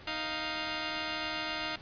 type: tone pair together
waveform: 5% pulse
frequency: 311.3 / 698.5 Hz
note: D#4 / F5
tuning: +1 / 0 cents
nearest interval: octave + major second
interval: 1399 cents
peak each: -24 dBFS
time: 0.07-1.76 s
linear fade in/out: 5 ms
effects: pink hiss -51 dBFS RMS until 1.81 s + resampled to 11025 Hz